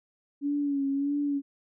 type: tone with vibrato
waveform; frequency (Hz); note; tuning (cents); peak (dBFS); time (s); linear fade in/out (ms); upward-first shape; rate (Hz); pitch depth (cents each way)
sine; 282; C#4; +30; -25; 0.41-1.42; 50; sine; 1.6; 45
effects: none